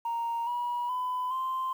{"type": "tone with pitch steps", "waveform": "sine", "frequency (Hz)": [931, 966.6, 1003.6, 1042], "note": ["A#5", "B5", "B5", "C6"], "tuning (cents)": [-2, -38, 28, -7], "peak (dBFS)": -27, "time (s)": [0.05, 1.73], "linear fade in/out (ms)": 5, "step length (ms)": 420, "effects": ["tanh soft clip ceiling -26 dBFS", "9-bit"]}